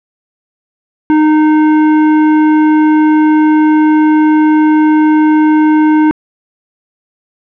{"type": "tone with hard clipping", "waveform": "sine", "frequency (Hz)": 307.8, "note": "D#4", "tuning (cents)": -19, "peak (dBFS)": -7, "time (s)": [1.1, 6.11], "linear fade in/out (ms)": 0, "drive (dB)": 13, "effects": ["low-pass 2000 Hz 12 dB/octave"]}